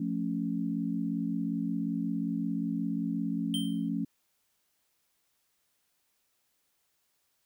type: chord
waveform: sine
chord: F augmented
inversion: none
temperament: equal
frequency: 174.61 / 220 / 277.2 Hz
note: F3 / A3 / C#4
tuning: 0 / 0 / 0 cents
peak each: -34 / -33 / -33 dBFS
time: 0-4.05 s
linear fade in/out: 5 ms
type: tone with exponential decay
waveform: square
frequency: 3136 Hz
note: G7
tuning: in tune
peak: -30 dBFS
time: 3.54-3.89 s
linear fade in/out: 1 ms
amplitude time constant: 76 ms
effects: white hiss -75 dBFS RMS until 7.45 s